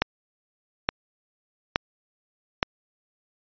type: click train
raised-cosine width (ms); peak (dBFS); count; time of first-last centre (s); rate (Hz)
0.3; -3; 4; 0.02-2.629; 1.15
effects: resampled to 11025 Hz